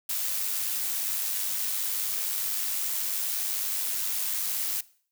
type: noise with amplitude modulation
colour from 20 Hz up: blue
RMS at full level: -28 dBFS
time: 0.09-4.81 s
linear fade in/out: 5 ms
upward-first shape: sine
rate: 99.2 Hz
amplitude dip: 35%
effects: noise-tail reverb RT60 0.5 s tail -20 dB re dry